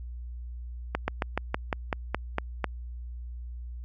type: slowing click train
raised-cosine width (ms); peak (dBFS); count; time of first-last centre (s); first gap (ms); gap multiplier
0.5; -11; 10; 0.95-2.643; 130; 1.09
effects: added 60 Hz sine -36 dBFS peak until 3.84 s